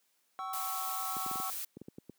triangle chord, C# diminished, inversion second, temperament equal with one note detuned, 764.3 / 1108.7 / 1318.5 Hz, G5 / C#6 / E6, -44 / 0 / 0 cents, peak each -39 dBFS, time 0.39-1.5 s, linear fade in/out 0 ms
blue noise, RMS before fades -39 dBFS, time 0.53-1.65 s, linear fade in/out 5 ms
clicks, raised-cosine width 3 ms, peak -29 dBFS, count 10, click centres 1.167 / 1.263 / 1.313 / 1.357 / 1.4 / 1.77 / 1.816 / 1.884 / 1.984 / 2.096 s
effects white hiss -74 dBFS RMS until 2.18 s + high-pass 200 Hz 12 dB/octave

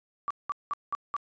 sine tone bursts, 1154 Hz, D6, 31 cents flat, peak -27 dBFS, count 5, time 0.28-1.165 s, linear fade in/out 0 ms, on 25 ms, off 190 ms, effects resampled to 16000 Hz

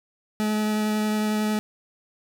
40% pulse tone with vibrato, 213.3 Hz, G#3, 46 cents sharp, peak -21 dBFS, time 0.4-1.59 s, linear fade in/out 0 ms, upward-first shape triangle, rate 11 Hz, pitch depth 10 cents each way, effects none

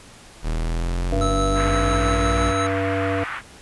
45% pulse exponential sweep, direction up, 39 to 60.3 Hz, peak -21 dBFS, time 0.42-2.54 s, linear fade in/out 50 ms
harmonic tone, 96.6 Hz, G2, 25 cents flat, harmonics 1 / 3 / 5 / 7, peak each -26 / -26 / -26 / -26 dBFS, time 1.12-3.24 s, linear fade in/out 5 ms
square tone with tremolo, 1307 Hz, E6, 15 cents flat, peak -24 dBFS, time 1.21-2.67 s, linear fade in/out 5 ms, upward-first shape sine, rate 5.9 Hz, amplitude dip 30%
pink band-pass noise, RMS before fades -30 dBFS, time 1.54-3.42 s, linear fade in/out 50 ms, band 1100 to 2200 Hz, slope 24 dB/octave
effects pink hiss -45 dBFS RMS until 3.61 s + resampled to 24000 Hz

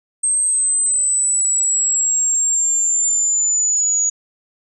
sine linear sweep, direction down, 8372 to 6770 Hz, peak -14 dBFS, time 0.23-4.1 s, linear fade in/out 10 ms, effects none

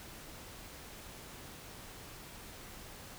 silence, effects pink hiss -50 dBFS RMS until 3.18 s

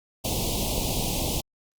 pink band-stop noise, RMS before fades -27 dBFS, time 0.24-1.41 s, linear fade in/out 10 ms, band 920 to 2600 Hz, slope 48 dB/octave, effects Opus 48 kbps

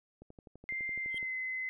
click train, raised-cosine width 2 ms, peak -38 dBFS, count 13, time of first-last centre 0.22-1.228 s, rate 11.9 Hz
sine tone with pitch glide, 2093 to 2044 Hz, C7 to C7, 0 to -41 cents, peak -34 dBFS, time 0.69-1.69 s, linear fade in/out 0 ms, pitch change -41 cents, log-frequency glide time 0.99-1.36 s
triangle tone with exponential growth, 3181 Hz, G7, 25 cents sharp, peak -35 dBFS, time 1.09-1.18 s, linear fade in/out 1 ms, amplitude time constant 19 ms
effects none

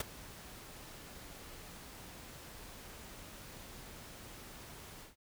pink noise with ADSR envelope, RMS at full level -32 dBFS, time 0-5.16 s, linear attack 4 ms, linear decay 17 ms, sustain -19 dB, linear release 150 ms, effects none

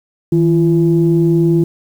sine tone pair together, 160.46 / 340 Hz, E3 / F4, -46 / -46 cents, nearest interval octave + minor second, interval 1300 cents, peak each -11 dBFS, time 0.32-1.64 s, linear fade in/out 5 ms, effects tanh soft clip ceiling -2 dBFS + 7-bit

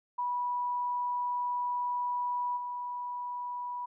sine tone with level steps, 979 Hz, B5, 15 cents flat, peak -29 / -34 dBFS, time 0.18-3.86 s, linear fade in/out 10 ms, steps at 2.56 s, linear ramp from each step 20 ms, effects none

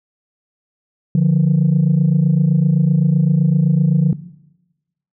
sine tone pair together, 146.8 / 174.61 Hz, D3 / F3, 0 / 0 cents, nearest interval minor third, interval 300 cents, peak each -12 dBFS, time 1.15-4.13 s, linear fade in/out 2 ms, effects noise-tail reverb RT60 1.0 s tail -19 dB re dry + tanh soft clip ceiling -7 dBFS

